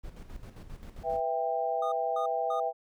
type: noise with tremolo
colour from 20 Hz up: brown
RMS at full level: -42 dBFS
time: 0.03-1.21 s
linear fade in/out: 20 ms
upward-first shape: square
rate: 7.5 Hz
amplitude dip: 60%
type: chord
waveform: sine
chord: E minor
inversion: second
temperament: just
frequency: 494.4 / 659.3 / 791.1 Hz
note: B4 / E5 / G5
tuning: +2 / 0 / +16 cents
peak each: -34 / -31 / -31 dBFS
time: 1.03-2.73 s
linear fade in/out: 50 ms
type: tone bursts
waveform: triangle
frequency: 1228 Hz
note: D#6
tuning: 23 cents flat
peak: -32 dBFS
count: 3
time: 1.82-2.6 s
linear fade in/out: 5 ms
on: 100 ms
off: 240 ms
effects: none